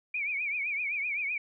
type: tone with vibrato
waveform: sine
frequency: 2343 Hz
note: D7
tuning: 5 cents flat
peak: -29 dBFS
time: 0.14-1.38 s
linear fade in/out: 5 ms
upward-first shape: triangle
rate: 7.8 Hz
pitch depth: 140 cents each way
effects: none